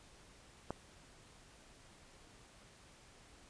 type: click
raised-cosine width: 1 ms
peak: -24 dBFS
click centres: 0.706 s
effects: pink hiss -61 dBFS RMS until 3.49 s + resampled to 22050 Hz